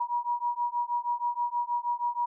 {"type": "beating tone pair", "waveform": "sine", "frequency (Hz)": [957, 963.3], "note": ["A#5", "B5"], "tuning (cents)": [45, -43], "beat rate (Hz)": 6.3, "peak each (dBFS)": -30, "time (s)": [0, 2.26], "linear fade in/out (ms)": 10, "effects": []}